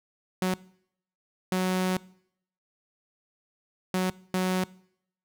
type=tone bursts at uneven times; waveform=sawtooth; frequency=185 Hz; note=F#3; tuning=in tune; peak=-20 dBFS; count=4; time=0.42-0.54 / 1.52-1.97 / 3.94-4.1 / 4.34-4.64 s; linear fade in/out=2 ms; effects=noise-tail reverb RT60 0.7 s tail -22 dB re dry